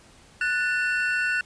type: tone cluster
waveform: triangle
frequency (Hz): 1477 / 1767 / 2705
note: F#6 / A6 / E7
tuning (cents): -3 / +7 / +44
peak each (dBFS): -22 / -28 / -28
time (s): 0.41-1.41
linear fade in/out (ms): 2
effects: pink hiss -53 dBFS RMS until 1.45 s + resampled to 22050 Hz